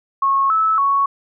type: tone with pitch steps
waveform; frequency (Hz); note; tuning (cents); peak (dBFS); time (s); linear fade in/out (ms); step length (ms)
sine; 1094 / 1305 / 1111; C#6 / E6 / C#6; -23 / -18 / +4; -13; 0.22-1.06; 5; 280
effects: none